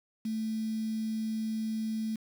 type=tone with quantisation; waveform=sine; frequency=220 Hz; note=A3; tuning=in tune; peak=-30 dBFS; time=0.25-2.16 s; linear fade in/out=5 ms; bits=8; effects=none